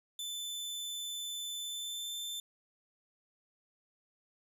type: tone with pitch glide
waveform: sawtooth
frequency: 3520 to 3549 Hz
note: A7 to A7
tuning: 0 to +14 cents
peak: -35 dBFS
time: 0.19-2.4 s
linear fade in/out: 2 ms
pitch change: +14 cents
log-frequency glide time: 1.59-2.12 s
effects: none